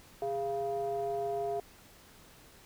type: ring-modulated tone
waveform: triangle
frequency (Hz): 140.8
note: C#3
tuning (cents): +27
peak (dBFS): -26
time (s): 0.22-1.6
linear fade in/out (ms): 2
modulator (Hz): 550
effects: pink hiss -57 dBFS RMS until 2.65 s